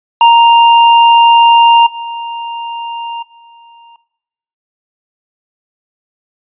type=tone with level steps; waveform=square; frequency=932.3 Hz; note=A#5; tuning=in tune; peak=-3 / -19 / -37 dBFS; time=0.21-3.96 s; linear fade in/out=2 ms; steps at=1.86 / 3.22 s; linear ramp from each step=10 ms; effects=noise-tail reverb RT60 0.8 s tail -18 dB re dry + resampled to 8000 Hz